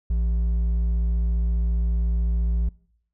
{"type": "tone with hard clipping", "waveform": "sine", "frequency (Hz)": 57.2, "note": "A#1", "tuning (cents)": -32, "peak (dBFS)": -21, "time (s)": [0.1, 2.69], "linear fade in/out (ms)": 5, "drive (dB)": 4, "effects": ["noise-tail reverb RT60 0.7 s tail -24 dB re dry"]}